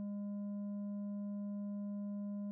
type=tone with tanh clipping; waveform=sine; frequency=203.5 Hz; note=G#3; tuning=35 cents flat; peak=-40 dBFS; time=0-2.51 s; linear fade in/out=0 ms; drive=6 dB; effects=none